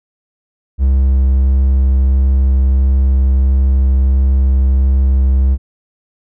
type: tone with vibrato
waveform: triangle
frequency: 66.3 Hz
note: C2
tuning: 23 cents sharp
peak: -6 dBFS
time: 0.78-5.58 s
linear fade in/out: 50 ms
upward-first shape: sine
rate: 1.5 Hz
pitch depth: 8 cents each way
effects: none